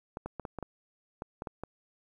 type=clicks; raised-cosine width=1 ms; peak=-23 dBFS; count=10; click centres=0.171 / 0.26 / 0.397 / 0.452 / 0.587 / 0.627 / 1.221 / 1.421 / 1.472 / 1.636 s; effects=10-bit